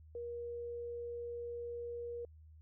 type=tone; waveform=sine; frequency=475.2 Hz; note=A#4; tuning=33 cents sharp; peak=-40 dBFS; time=0.15-2.25 s; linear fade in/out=2 ms; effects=added 78 Hz sine -55 dBFS peak until 2.61 s